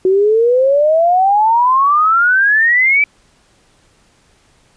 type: exponential sweep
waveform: sine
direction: up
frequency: 368 to 2335 Hz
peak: -8 dBFS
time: 0.05-3.04 s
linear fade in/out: 2 ms
effects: pink hiss -53 dBFS RMS until 4.76 s + resampled to 22050 Hz